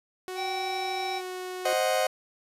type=tone with pitch glide; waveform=sawtooth; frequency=370 to 367.2 Hz; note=F#4 to F#4; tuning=0 to -13 cents; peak=-30 dBFS; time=0.28-1.73 s; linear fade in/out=0 ms; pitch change=-13 cents; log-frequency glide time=0.68-1.44 s
type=harmonic tone; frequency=772 Hz; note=G5; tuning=27 cents flat; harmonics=1 / 3 / 5 / 7; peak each=-31 / -37 / -39 / -41 dBFS; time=0.35-1.22 s; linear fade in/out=50 ms
type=chord; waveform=40% pulse; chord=C diminished; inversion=none; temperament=equal; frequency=523.3 / 622.3 / 740 Hz; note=C5 / Eb5 / Gb5; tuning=0 / 0 / 0 cents; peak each=-27 dBFS; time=1.65-2.07 s; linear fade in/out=5 ms
effects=resampled to 32000 Hz